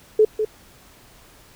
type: tone with echo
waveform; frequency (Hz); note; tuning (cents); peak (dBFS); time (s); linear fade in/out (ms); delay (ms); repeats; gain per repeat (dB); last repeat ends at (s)
sine; 431.1; A4; -35; -10; 0.19-0.25; 5; 200; 1; -8; 0.45
effects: pink hiss -50 dBFS RMS until 1.55 s